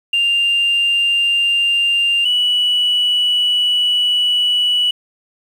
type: tone pair in turn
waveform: sine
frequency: 2794 / 2949 Hz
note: F7 / F#7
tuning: 0 / -6 cents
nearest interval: minor second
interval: 94 cents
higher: second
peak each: -11 dBFS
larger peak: neither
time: 0.13-2.25 / 2.25-4.91 s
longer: second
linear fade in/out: 5 ms
effects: tanh soft clip ceiling -9 dBFS + 7-bit